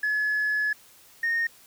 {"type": "tone pair in turn", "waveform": "sine", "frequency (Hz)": [1705, 1845.8], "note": ["G#6", "A#6"], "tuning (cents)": [45, -18], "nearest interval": "minor second", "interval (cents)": 137, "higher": "second", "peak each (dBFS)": -21, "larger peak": "neither", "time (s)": [[0.03, 0.73], [1.23, 1.47]], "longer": "first", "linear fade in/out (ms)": 5, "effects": ["tanh soft clip ceiling -20 dBFS", "white hiss -54 dBFS RMS until 1.66 s"]}